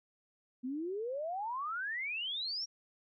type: exponential sweep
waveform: sine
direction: up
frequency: 243.2 to 5700 Hz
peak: -35 dBFS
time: 0.63-2.66 s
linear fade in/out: 20 ms
effects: none